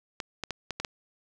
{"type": "clicks", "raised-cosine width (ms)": 0.2, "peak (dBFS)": -15, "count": 6, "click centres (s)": [0.202, 0.437, 0.507, 0.707, 0.8, 0.848], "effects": []}